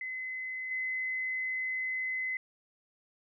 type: tone with level steps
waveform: sine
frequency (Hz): 2037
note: C7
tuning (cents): -47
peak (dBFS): -35 / -31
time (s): 0.01-2.37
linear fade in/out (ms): 2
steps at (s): 0.71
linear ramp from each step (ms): 2
effects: none